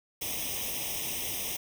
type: noise with comb filter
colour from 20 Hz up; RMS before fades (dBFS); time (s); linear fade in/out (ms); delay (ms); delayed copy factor
white; -34; 0.21-1.57; 10; 0.34; +1
effects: none